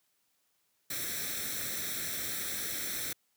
white noise with comb filter, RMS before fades -36 dBFS, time 0.9-3.13 s, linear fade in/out 5 ms, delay 0.52 ms, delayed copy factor +0.75, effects white hiss -75 dBFS RMS until 3.36 s + high-pass 80 Hz 12 dB/octave

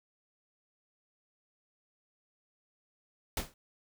pink noise with exponential decay, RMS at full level -29 dBFS, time 3.37-3.54 s, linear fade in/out 2 ms, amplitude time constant 36 ms, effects none

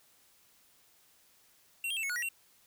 square tone with pitch steps, 2735 / 3210 / 2668 / 2199 / 1455 / 1910 / 2739 Hz, F7 / G7 / E7 / C#7 / F#6 / A#6 / F7, -37 / +40 / +20 / -14 / -29 / +42 / -34 cents, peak -33 dBFS, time 1.84-2.288 s, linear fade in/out 2 ms, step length 64 ms, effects white hiss -65 dBFS RMS until 2.66 s

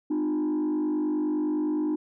sine tone with frequency modulation, 304.3 Hz, D#4, 38 cents flat, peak -21 dBFS, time 0.1-1.96 s, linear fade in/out 10 ms, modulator 49.6 Hz, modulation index 0.67, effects tanh soft clip ceiling -23 dBFS

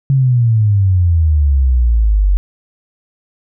sine exponential sweep, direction down, 138.59 to 46.18 Hz, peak -8 dBFS, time 0.1-2.37 s, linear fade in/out 0 ms, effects none

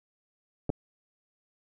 clicks, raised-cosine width 2 ms, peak -16 dBFS, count 2, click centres 0.694 / 0.701 s, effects none

